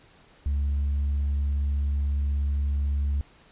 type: tone with tanh clipping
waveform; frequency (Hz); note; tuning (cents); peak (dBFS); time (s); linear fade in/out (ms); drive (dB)
sine; 70.9; C#2; +40; -23; 0.46-3.21; 0; 1
effects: pink hiss -56 dBFS RMS until 3.51 s + resampled to 8000 Hz